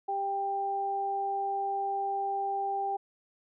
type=tone pair together; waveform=sine; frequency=395 / 790 Hz; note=G4 / G5; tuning=+13 / +13 cents; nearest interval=octave; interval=1200 cents; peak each=-37 / -29 dBFS; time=0.08-2.97 s; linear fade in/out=10 ms; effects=none